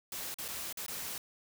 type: noise with dropouts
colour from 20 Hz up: white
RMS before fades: -40 dBFS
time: 0.12-1.18 s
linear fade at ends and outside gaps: 2 ms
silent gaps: 0.343-0.385 / 0.481-0.485 / 0.727-0.772 / 0.864-0.881 s
effects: none